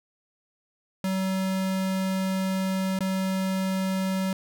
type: tone with dropouts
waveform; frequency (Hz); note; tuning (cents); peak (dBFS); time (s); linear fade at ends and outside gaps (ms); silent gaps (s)
square; 189.8; F#3; +44; -25; 1.04-4.33; 2; 2.99-3.006
effects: none